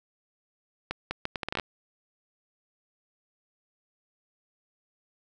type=accelerating click train; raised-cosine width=0.3 ms; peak=-14 dBFS; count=11; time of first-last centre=0.91-1.598 s; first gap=200 ms; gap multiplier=0.72; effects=none